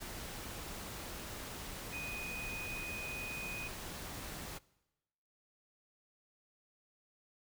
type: tone in noise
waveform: sine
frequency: 2491 Hz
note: D#7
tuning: 1 cent sharp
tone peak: -41 dBFS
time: 1.92-3.69 s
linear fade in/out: 20 ms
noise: pink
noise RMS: -45 dBFS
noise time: 0-4.59 s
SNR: +1 dB
effects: noise-tail reverb RT60 1.0 s tail -22 dB re dry